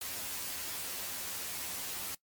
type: noise with comb filter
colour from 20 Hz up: white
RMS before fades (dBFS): -39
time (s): 0.01-2.15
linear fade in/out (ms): 5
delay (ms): 11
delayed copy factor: +0.95
effects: noise-tail reverb RT60 0.1 s tail -21 dB re dry + MP3 96 kbps